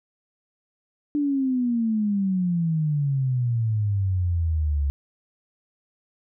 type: exponential sweep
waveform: sine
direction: down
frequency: 296.6 to 69.3 Hz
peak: -20 dBFS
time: 1.15-4.9 s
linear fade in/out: 0 ms
effects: none